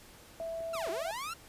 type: tone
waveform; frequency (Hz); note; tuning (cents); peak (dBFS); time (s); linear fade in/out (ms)
sine; 659.3; E5; 0; -35; 0.4-1.11; 0
type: clicks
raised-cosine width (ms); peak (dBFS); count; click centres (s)
2; -38; 4; 0.41 / 0.606 / 0.753 / 0.871
type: linear two-way sweep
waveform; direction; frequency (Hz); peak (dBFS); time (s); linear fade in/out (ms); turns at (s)
sawtooth; down then up; 1405 to 319.6 to 1405; -33; 0.73-1.34; 10; 0.9
effects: pink hiss -55 dBFS RMS until 1.48 s + resampled to 32000 Hz